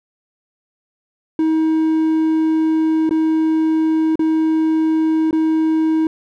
triangle tone with dropouts, 317.7 Hz, D#4, 36 cents sharp, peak -11 dBFS, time 1.39-6.07 s, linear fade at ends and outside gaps 2 ms, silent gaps 3.093-3.109 / 4.156-4.193 / 5.31-5.328 s, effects none

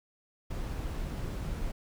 brown noise, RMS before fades -35 dBFS, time 0.5-1.72 s, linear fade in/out 10 ms, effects none

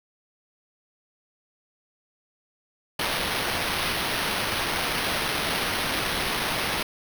violet noise with sample-and-hold, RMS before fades -27 dBFS, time 2.99-6.83 s, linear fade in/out 5 ms, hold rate 7350 Hz, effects none

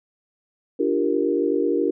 sine chord, G minor seventh, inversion second, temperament equal with one note detuned, 293.7 / 344.2 / 392 / 466.2 Hz, D4 / F4 / G4 / Bb4, 0 / -25 / 0 / 0 cents, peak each -24 dBFS, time 0.79-1.91 s, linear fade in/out 10 ms, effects none

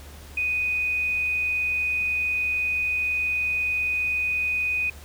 sine tone, 2489 Hz, D#7, in tune, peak -22 dBFS, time 0.37-4.9 s, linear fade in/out 5 ms, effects added 73 Hz sine -42 dBFS peak until 5.04 s + pink hiss -47 dBFS RMS until 5.04 s

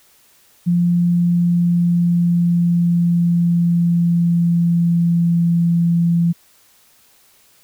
sine tone with pitch glide, 174 to 169.93 Hz, F3 to F3, -6 to -47 cents, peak -12 dBFS, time 0.66-6.33 s, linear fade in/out 20 ms, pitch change -41 cents, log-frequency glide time 0.83-5.46 s, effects white hiss -53 dBFS RMS until 7.63 s

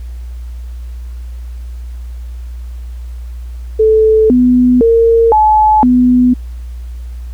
sine tone with pitch steps, 437.4 / 249 / 458.3 / 858 / 249 Hz, A4 / B3 / A#4 / A5 / B3, -10 / +14 / -29 / -44 / +14 cents, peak -5 dBFS, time 3.79-6.34 s, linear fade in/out 10 ms, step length 510 ms, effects added 60 Hz sine -22 dBFS peak until 7.33 s + pink hiss -48 dBFS RMS until 7.33 s

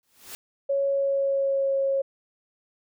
white noise with exponential growth, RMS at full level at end -36 dBFS, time 0.03-0.35 s, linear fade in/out 0 ms, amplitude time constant 69 ms
sine tone with pitch glide, 554.4 to 545.2 Hz, C#5 to C#5, 0 to -29 cents, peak -21 dBFS, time 0.69-2.02 s, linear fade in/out 10 ms, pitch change -29 cents, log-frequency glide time 0.86-1.75 s
effects none

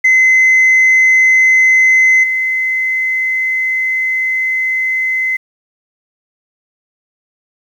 sine tone with level steps, 2049 Hz, C7, 37 cents flat, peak -4 / -12 dBFS, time 0.04-5.37 s, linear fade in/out 10 ms, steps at 2.23 s, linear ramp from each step 10 ms, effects tanh soft clip ceiling -4 dBFS + 7-bit

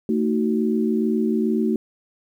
sine chord, D# diminished, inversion second, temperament just, 224 / 311.1 / 373.4 Hz, A3 / D#4 / F#4, +31 / 0 / +16 cents, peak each -20 / -25 / -24 dBFS, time 0.09-1.76 s, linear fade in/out 2 ms, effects 9-bit

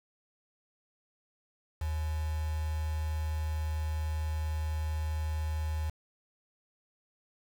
sine tone with quantisation, 77.78 Hz, D#2, in tune, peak -30 dBFS, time 1.81-5.9 s, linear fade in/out 5 ms, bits 7, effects none

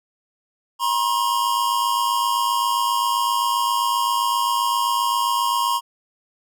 square tone pair together, 959.4 / 1067 Hz, A#5 / C6, +50 / +34 cents, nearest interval major second, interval 184 cents, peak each -22 dBFS, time 0.79-5.81 s, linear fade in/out 50 ms, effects none

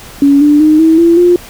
sine tone with pitch steps, 281.5 / 294.5 / 308 / 322.2 / 337.1 / 352.6 Hz, C#4 / D4 / D#4 / E4 / E4 / F4, +27 / +5 / -17 / -39 / +39 / +17 cents, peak -3 dBFS, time 0.22-1.36 s, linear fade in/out 2 ms, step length 190 ms, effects pink hiss -32 dBFS RMS until 1.49 s

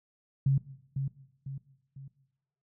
sine tone with echo, 136.4 Hz, C#3, 28 cents flat, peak -21 dBFS, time 0.46-0.58 s, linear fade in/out 5 ms, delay 500 ms, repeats 3, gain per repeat -7 dB, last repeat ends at 2.08 s, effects noise-tail reverb RT60 0.9 s tail -17 dB re dry

